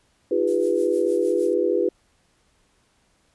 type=chord; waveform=sine; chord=F half-diminished seventh; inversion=third; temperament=equal with one note detuned; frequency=311.1 / 349.2 / 404.6 / 493.9 Hz; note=Eb4 / F4 / Ab4 / Cb5; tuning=0 / 0 / -45 / 0 cents; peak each=-29 / -23 / -23 / -23 dBFS; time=0.31-1.89 s; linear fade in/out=5 ms
type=noise with tremolo; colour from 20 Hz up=violet; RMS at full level=-39 dBFS; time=0.47-1.54 s; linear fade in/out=5 ms; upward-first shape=sine; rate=6.5 Hz; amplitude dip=70%
effects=pink hiss -64 dBFS RMS until 3.34 s + resampled to 24000 Hz